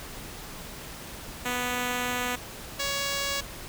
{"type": "tone pair in turn", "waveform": "5% pulse", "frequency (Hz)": [246.9, 558.9], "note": ["B3", "C#5"], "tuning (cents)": [0, 14], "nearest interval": "octave + major second", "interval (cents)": 1414, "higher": "second", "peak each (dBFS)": -16, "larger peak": "neither", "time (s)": [[1.45, 2.36], [2.79, 3.41]], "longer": "first", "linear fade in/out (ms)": 10, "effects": ["pink hiss -41 dBFS RMS until 3.68 s"]}